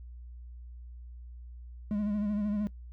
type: tone with vibrato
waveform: triangle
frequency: 207.7 Hz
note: G#3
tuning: in tune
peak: -26 dBFS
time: 1.91-2.67 s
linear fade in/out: 0 ms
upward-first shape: sine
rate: 13 Hz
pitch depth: 45 cents each way
effects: noise-tail reverb RT60 0.1 s tail -20 dB re dry + added 60 Hz sine -43 dBFS peak until 2.92 s